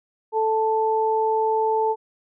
sine tone pair together, 440 / 880 Hz, A4 / A5, 0 / 0 cents, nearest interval octave, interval 1200 cents, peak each -21 dBFS, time 0.32-1.96 s, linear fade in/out 50 ms, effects none

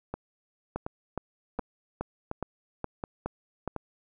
two click trains, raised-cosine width 1 ms, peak -17 / -19 dBFS, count 8 / 6, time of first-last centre 0.76-3.677 / 0.14-3.763 s, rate 2.4 / 1.38 Hz, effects none

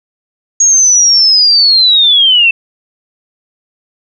sine linear sweep, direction down, 6630 to 2637 Hz, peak -4 dBFS, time 0.6-2.51 s, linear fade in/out 5 ms, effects none

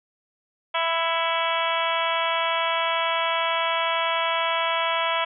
harmonic tone with a mistuned harmonic, 331 Hz, E4, 7 cents sharp, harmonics 2 / 3 / 4 / 5 / 6 / 7 / 8 / 9 / 10, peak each -28 / -26 / -29 / -34 / -35 / -31 / -33 / -34 / -31 dBFS, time 0.74-5.25 s, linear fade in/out 10 ms, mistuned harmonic 7, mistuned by -38 cents, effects none

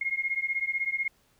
sine beating tone pair, 2139 / 2155 Hz, C7 / C#7, +38 / -49 cents, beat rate 16 Hz, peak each -30 dBFS, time 0.01-1.08 s, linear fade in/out 5 ms, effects pink hiss -66 dBFS RMS until 1.39 s

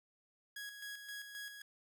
sawtooth tone with tremolo, 1661.2 Hz, G#6, in tune, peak -40 dBFS, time 0.56-1.62 s, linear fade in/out 5 ms, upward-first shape square, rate 3.8 Hz, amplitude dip 50%, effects none

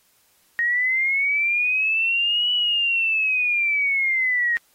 sine linear two-way sweep, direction up then down, 1864.7 to 2960 to 1864.7 Hz, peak -18 dBFS, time 0.59-4.57 s, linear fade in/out 0 ms, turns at 2.52 s, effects white hiss -61 dBFS RMS until 4.74 s + AAC 48 kbps

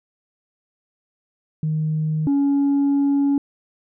sine tone pair in turn, 155.56 / 280.9 Hz, D#3 / C#4, 0 / +23 cents, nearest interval minor seventh, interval 1023 cents, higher second, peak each -18 / -13 dBFS, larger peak second, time 1.63-2.27 / 2.27-3.38 s, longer second, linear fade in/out 2 ms, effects tanh soft clip ceiling -14 dBFS

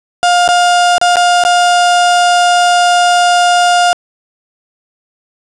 35% pulse tone with dropouts, 707 Hz, F5, 21 cents sharp, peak -5 dBFS, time 0.23-3.93 s, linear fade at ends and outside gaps 0 ms, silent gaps 0.478-0.488 / 0.981-1.014 / 1.158-1.168 / 1.438-1.45 s, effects resampled to 22050 Hz + 7-bit

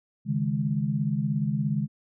sine chord, C# suspended second, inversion none, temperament equal, 138.59 / 155.56 / 207.7 Hz, C#3 / D#3 / G#3, 0 / 0 / 0 cents, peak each -28 dBFS, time 0.25-1.88 s, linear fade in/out 50 ms, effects none

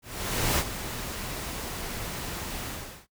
pink noise with ADSR envelope, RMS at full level -24 dBFS, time 0.02-3.07 s, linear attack 560 ms, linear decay 56 ms, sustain -11 dB, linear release 400 ms, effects noise-tail reverb RT60 0.1 s tail -18 dB re dry

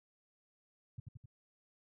sine tone with echo, 117.7 Hz, A#2, 17 cents sharp, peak -40 dBFS, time 0.98-1 s, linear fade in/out 5 ms, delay 86 ms, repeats 3, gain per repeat -3 dB, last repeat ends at 1.258 s, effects none

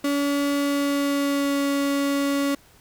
35% pulse tone with pitch glide, 284.1 to 280.7 Hz, C#4 to C#4, +43 to +22 cents, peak -19 dBFS, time 0.04-2.55 s, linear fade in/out 5 ms, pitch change -21 cents, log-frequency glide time 0.55-1.66 s, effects pink hiss -54 dBFS RMS until 2.8 s

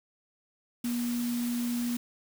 sine tone in noise, 240 Hz, B3, 49 cents flat, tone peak -28 dBFS, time 0.84-1.97 s, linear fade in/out 5 ms, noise white, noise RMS -41 dBFS, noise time 0.84-1.97 s, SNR +10 dB, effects none

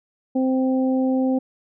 harmonic tone, 260.5 Hz, C4, 7 cents flat, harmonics 1 / 2 / 3, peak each -18 / -25 / -32 dBFS, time 0.35-1.39 s, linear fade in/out 10 ms, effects none

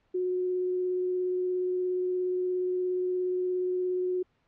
sine tone with vibrato, 364.7 Hz, F#4, 25 cents flat, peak -26 dBFS, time 0.14-4.23 s, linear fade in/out 10 ms, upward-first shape sine, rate 17 Hz, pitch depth 9 cents each way, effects pink hiss -71 dBFS RMS until 4.47 s + low-pass 3000 Hz 12 dB/octave

